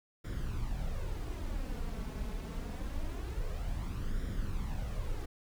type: noise with flanger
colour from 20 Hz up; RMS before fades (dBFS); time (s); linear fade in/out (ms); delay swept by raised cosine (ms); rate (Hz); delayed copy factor
brown; -36; 0.24-5.26; 10; 0.56 to 4.66; 0.25; +0.55
effects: none